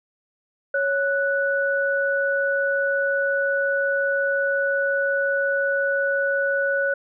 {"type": "tone pair together", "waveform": "sine", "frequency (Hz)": [554.4, 1480], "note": ["C#5", "F#6"], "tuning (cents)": [0, 0], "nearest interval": "octave + perfect fourth", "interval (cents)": 1700, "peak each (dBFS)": -22, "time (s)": [0.74, 6.94], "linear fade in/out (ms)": 5, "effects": []}